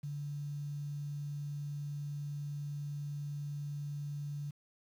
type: tone with quantisation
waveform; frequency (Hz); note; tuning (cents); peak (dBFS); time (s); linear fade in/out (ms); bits
sine; 145; D3; -22; -37; 0.03-4.51; 10; 10
effects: none